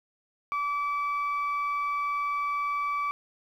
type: tone pair together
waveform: sine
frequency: 1155 / 2301 Hz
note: D6 / D7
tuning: -29 / -36 cents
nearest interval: octave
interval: 1193 cents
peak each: -26 / -34 dBFS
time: 0.52-3.11 s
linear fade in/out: 0 ms
effects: tanh soft clip ceiling -21 dBFS + 10-bit